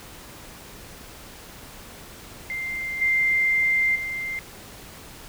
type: tone with level steps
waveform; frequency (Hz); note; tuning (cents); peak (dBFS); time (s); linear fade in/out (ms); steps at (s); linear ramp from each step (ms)
sine; 2093; C7; 0; -27 / -18 / -27; 2.5-4.39; 0; 3.01 / 3.95; 10
effects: pink hiss -43 dBFS RMS until 5.28 s